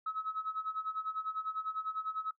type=tone with tremolo; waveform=sine; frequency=1287 Hz; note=E6; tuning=42 cents flat; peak=-31 dBFS; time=0.06-2.31 s; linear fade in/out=5 ms; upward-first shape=sine; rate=10 Hz; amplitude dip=85%; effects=noise-tail reverb RT60 0.1 s tail -17 dB re dry + tanh soft clip ceiling -27 dBFS